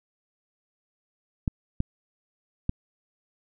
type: clicks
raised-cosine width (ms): 5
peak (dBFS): -12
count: 3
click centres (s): 1.478 / 1.804 / 2.694
effects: none